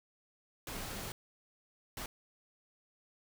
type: noise bursts at uneven times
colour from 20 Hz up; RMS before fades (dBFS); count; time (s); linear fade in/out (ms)
pink; -42; 2; 0.67-1.12 / 1.97-2.06; 2
effects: none

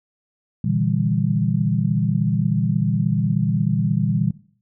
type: chord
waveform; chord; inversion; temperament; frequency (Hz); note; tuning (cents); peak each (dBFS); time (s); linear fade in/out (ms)
sine; E half-diminished seventh; second; just; 118.67 / 148.33 / 164.81 / 197.78; Bb2 / D3 / E3 / G3; +31 / +18 / 0 / +16; -23; 0.64-4.31; 5
effects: noise-tail reverb RT60 0.5 s tail -17 dB re dry

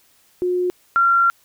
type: tone pair in turn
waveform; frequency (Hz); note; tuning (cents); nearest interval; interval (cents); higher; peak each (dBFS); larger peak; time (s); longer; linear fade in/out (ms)
sine; 360 / 1374.2; F#4 / F6; -47 / -28; octave + major seventh; 2319; second; -17 / -12; second; 0.42-0.7 / 0.96-1.3; second; 0
effects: white hiss -57 dBFS RMS until 1.44 s

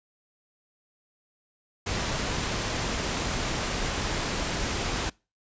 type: noise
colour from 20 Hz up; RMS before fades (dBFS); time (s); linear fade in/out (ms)
pink; -29; 1.86-5.1; 10
effects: noise-tail reverb RT60 0.3 s tail -25 dB re dry + resampled to 16000 Hz

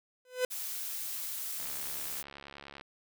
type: tone with exponential growth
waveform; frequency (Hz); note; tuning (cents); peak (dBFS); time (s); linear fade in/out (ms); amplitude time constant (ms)
45% pulse; 504; B4; +35; -24; 0.25-0.45; 2; 42
type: noise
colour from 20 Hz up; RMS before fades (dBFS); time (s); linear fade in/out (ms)
blue; -38; 0.5-2.23; 20
type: click train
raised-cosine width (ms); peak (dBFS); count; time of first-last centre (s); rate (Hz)
0.3; -30; 86; 1.6-2.811; 70.2
effects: none

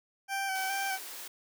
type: tone with vibrato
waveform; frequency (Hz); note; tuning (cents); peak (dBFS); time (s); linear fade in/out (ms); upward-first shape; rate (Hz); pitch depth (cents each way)
20% pulse; 774; G5; -22; -26; 0.28-0.99; 50; square; 2.4; 23
type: high-pass noise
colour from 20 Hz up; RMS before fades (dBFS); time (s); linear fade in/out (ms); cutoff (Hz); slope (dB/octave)
white; -43; 0.55-1.28; 5; 270; 96
effects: none

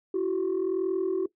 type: tone pair together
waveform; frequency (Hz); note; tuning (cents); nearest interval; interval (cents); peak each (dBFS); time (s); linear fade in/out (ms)
sine; 337.5 / 378.8; E4 / F#4; +41 / +41; major second; 200; -28 / -24; 0.14-1.26; 5
effects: noise-tail reverb RT60 0.1 s tail -18 dB re dry + tanh soft clip ceiling -21 dBFS

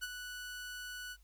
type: tone with ADSR envelope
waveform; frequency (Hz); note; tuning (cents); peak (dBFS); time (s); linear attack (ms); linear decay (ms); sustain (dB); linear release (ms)
sawtooth; 1480; F#6; 0; -32; 0.01-1.17; 25; 31; -7; 53
effects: added 50 Hz sine -60 dBFS peak until 1.23 s + white hiss -73 dBFS RMS until 1.23 s

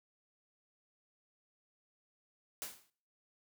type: noise with exponential decay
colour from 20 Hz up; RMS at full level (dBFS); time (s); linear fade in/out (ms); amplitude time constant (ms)
white; -39; 2.62-2.9; 0; 60
effects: noise-tail reverb RT60 0.5 s tail -21 dB re dry + high-pass 80 Hz 12 dB/octave

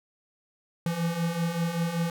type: beating tone pair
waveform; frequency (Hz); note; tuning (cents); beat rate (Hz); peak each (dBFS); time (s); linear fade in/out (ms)
square; 164.81 / 170.01; E3 / F3; 0 / -46; 5.2; -33 / -28; 0.86-2.1; 2
effects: none

